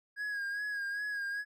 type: tone with vibrato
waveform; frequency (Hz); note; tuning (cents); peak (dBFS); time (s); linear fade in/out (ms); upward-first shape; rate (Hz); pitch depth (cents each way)
triangle; 1646; G#6; -16; -32; 0.16-1.45; 50; sine; 2.5; 43
effects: none